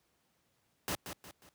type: noise with echo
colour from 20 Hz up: pink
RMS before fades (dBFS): -35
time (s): 0.88-0.95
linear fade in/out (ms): 0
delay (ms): 180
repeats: 3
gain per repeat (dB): -8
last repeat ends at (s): 1.49
effects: pink hiss -75 dBFS RMS until 1.54 s + high-pass 80 Hz 12 dB/octave